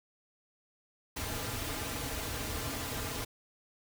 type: noise with comb filter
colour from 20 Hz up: pink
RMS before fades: -37 dBFS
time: 1.16-3.25 s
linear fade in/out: 10 ms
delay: 5.4 ms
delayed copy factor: -0.6
effects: none